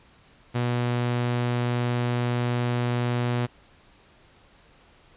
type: tone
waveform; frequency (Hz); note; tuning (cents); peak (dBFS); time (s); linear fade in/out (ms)
sawtooth; 121.5; B2; -28; -19; 0.54-3.47; 20
effects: pink hiss -56 dBFS RMS until 5.16 s + resampled to 8000 Hz